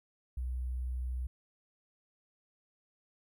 sine tone with sample-and-hold, 62.6 Hz, B1, 24 cents sharp, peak -33 dBFS, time 0.37-1.27 s, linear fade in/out 5 ms, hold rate 11025 Hz, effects none

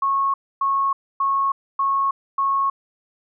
sine tone bursts, 1097 Hz, C#6, 18 cents flat, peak -17 dBFS, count 5, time 0.02-2.7 s, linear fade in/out 5 ms, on 320 ms, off 270 ms, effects none

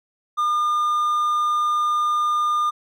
triangle tone, 1209 Hz, D6, 50 cents sharp, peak -16 dBFS, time 0.37-2.71 s, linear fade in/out 20 ms, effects none

